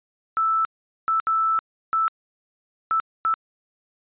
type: tone bursts at uneven times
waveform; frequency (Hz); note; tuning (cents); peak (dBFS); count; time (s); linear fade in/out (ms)
sine; 1318.5; E6; 0; -18; 6; 0.37-0.65 / 1.08-1.2 / 1.27-1.59 / 1.93-2.08 / 2.91-3 / 3.25-3.34; 0
effects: resampled to 8000 Hz